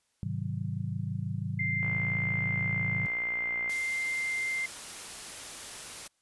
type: chord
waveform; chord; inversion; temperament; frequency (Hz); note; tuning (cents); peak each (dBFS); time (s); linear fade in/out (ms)
sine; Ab dominant seventh; none; just; 103.83 / 129.78 / 155.74 / 186.89; Ab2 / C3 / Eb3 / Gb3; 0 / -14 / +2 / +18; -35 / -36 / -37 / -38; 0.23-3.06; 0
type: tone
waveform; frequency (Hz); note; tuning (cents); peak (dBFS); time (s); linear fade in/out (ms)
sine; 2092; C7; -1; -29; 1.59-4.66; 5
type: click train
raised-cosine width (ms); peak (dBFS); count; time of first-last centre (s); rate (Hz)
0.5; -28; 111; 1.83-3.694; 59
type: noise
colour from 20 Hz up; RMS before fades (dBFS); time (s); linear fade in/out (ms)
white; -42; 3.69-6.08; 10
effects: white hiss -74 dBFS RMS until 6.21 s + resampled to 24000 Hz